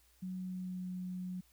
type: tone with pitch glide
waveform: sine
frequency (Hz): 185 to 182.66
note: F#3 to F#3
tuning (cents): 0 to -22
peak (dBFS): -38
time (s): 0.22-1.41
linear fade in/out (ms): 10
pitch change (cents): -22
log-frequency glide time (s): 0.34-0.87
effects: added 60 Hz sine -69 dBFS peak until 1.52 s + white hiss -69 dBFS RMS until 1.52 s